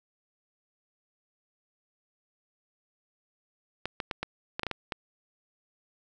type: clicks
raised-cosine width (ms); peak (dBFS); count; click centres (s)
0.3; -15; 9; 3.856 / 4.002 / 4.112 / 4.23 / 4.595 / 4.633 / 4.667 / 4.713 / 4.922
effects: none